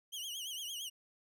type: tone with vibrato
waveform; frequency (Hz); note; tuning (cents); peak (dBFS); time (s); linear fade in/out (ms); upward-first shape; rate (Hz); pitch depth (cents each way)
sawtooth; 3063; G7; -41; -37; 0.12-0.9; 20; triangle; 8.8; 150
effects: none